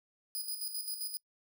5% pulse tone with tremolo, 4963 Hz, D#8, 5 cents flat, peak -28 dBFS, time 0.35-1.17 s, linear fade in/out 0 ms, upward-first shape square, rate 7.6 Hz, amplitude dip 55%, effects noise-tail reverb RT60 0.1 s tail -26 dB re dry

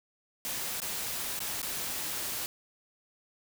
white noise with dropouts, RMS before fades -35 dBFS, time 0.45-2.46 s, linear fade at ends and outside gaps 0 ms, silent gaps 0.801-0.819 / 1.391-1.404 / 1.617-1.629 s, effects none

